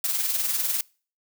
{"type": "noise with tremolo", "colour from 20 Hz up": "blue", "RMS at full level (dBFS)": -23, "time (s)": [0.04, 0.81], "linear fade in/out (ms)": 2, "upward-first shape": "triangle", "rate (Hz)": 20, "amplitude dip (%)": 60, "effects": ["noise-tail reverb RT60 0.4 s tail -25 dB re dry"]}